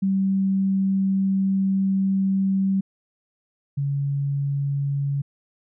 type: tone pair in turn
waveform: sine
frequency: 193.1 / 140.45 Hz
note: G3 / C#3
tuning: -26 / +23 cents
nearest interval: tritone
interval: 551 cents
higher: first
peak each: -18 / -21 dBFS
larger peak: first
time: 0.02-2.81 / 3.77-5.22 s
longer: first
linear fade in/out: 10 ms
effects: none